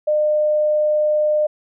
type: tone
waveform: sine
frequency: 605 Hz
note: D#5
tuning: 49 cents flat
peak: -14 dBFS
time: 0.07-1.47 s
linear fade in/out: 10 ms
effects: none